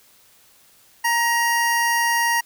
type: tone pair together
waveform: square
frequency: 932.3 / 1895 Hz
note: A#5 / A#6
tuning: 0 / +28 cents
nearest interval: octave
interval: 1228 cents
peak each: -21 / -21 dBFS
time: 1.04-2.41 s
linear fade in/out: 10 ms
effects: white hiss -54 dBFS RMS until 2.45 s